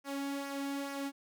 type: tone with flanger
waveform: sawtooth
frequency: 278.5 Hz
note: C#4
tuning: 8 cents sharp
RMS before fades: -38 dBFS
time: 0.04-1.12 s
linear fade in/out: 50 ms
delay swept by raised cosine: 0.25 to 2.05 ms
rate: 2.3 Hz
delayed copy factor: -0.5
effects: none